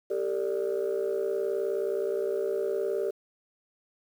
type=chord; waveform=sine; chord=G suspended second; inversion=none; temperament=equal with one note detuned; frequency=392 / 451.3 / 587.3 Hz; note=G4 / A4 / D5; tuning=0 / +44 / 0 cents; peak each=-28 / -30 / -32 dBFS; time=0.1-3.11 s; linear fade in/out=10 ms; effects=tanh soft clip ceiling -21 dBFS + 9-bit